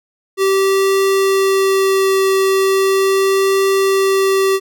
square tone with vibrato, 387.1 Hz, G4, 22 cents flat, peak -12 dBFS, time 0.37-4.6 s, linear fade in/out 50 ms, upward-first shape triangle, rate 0.38 Hz, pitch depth 9 cents each way, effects none

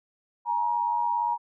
sine tone pair together, 849.5 / 947 Hz, G#5 / A#5, +39 / +27 cents, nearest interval major second, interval 188 cents, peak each -30 / -24 dBFS, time 0.45-1.38 s, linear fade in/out 50 ms, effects none

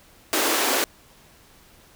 pink high-pass noise, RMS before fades -22 dBFS, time 0.33-0.84 s, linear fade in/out 0 ms, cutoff 270 Hz, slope 48 dB/octave, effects pink hiss -53 dBFS RMS until 1.95 s

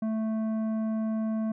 sine tone with tanh clipping, 220 Hz, A3, in tune, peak -28 dBFS, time 0.02-1.52 s, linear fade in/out 5 ms, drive 10 dB, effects none

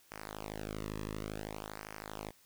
sawtooth tone with flanger, 52.6 Hz, G#1, 23 cents sharp, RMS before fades -43 dBFS, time 0.11-2.31 s, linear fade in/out 10 ms, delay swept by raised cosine 0.26 to 1.36 ms, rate 0.56 Hz, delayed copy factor -1, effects white hiss -65 dBFS RMS until 2.45 s

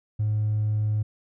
sine tone with hard clipping, 106.5 Hz, G#2, 44 cents sharp, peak -22 dBFS, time 0.19-1.03 s, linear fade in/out 10 ms, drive 1 dB, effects none

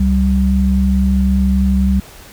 sine tone pair together, 68.2 / 192.9 Hz, C#2 / G3, -28 / -28 cents, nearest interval octave + tritone, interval 1800 cents, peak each -13 dBFS, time 0-2 s, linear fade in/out 5 ms, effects pink hiss -39 dBFS RMS until 2.32 s

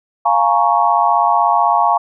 sine chord, Bb minor seventh, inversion second, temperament equal with one note detuned, 698.5 / 836.4 / 932.3 / 1108.7 Hz, F5 / Ab5 / Bb5 / Db6, 0 / +12 / 0 / 0 cents, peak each -16 dBFS, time 0.25-1.98 s, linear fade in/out 10 ms, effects none

